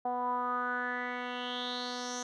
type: tone with low-pass filter sweep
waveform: 10% pulse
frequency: 246.9 Hz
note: B3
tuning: in tune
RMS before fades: -35 dBFS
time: 0.05-2.23 s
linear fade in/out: 5 ms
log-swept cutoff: 780 to 6300 Hz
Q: 5.8
effects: none